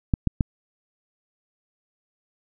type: clicks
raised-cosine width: 5 ms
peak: -7 dBFS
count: 3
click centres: 0.138 / 0.273 / 0.408 s
effects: none